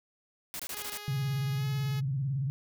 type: noise bursts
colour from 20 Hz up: white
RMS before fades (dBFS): -38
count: 6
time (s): 0.54-0.974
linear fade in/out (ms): 0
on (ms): 54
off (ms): 22
type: tone with pitch glide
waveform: 5% pulse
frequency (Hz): 415.3 to 424.8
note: G#4 to G#4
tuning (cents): 0 to +39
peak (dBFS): -30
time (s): 0.72-2.01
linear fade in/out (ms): 20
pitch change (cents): +39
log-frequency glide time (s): 1.55-1.65
type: tone with vibrato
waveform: sine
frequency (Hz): 135.4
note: C#3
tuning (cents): -40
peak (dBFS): -28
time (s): 1.08-2.5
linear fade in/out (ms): 0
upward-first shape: square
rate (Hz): 18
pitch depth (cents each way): 97
effects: none